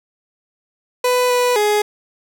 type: tone with pitch steps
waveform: 30% pulse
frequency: 497.7 / 493 / 418.4 Hz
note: B4 / B4 / G#4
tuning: +13 / -3 / +13 cents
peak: -11 dBFS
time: 1.04-1.82 s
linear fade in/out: 5 ms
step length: 260 ms
effects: none